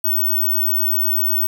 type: tone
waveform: sine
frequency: 15804 Hz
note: B9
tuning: in tune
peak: -15 dBFS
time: 0.04-1.47 s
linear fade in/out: 5 ms
effects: 7-bit